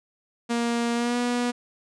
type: tone with pitch glide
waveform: sawtooth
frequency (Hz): 235.4 to 243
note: A#3 to B3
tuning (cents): +17 to -28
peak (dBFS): -19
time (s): 0.49-1.52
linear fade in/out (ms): 20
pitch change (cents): +55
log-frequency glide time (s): 0.94-1.17
effects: resampled to 22050 Hz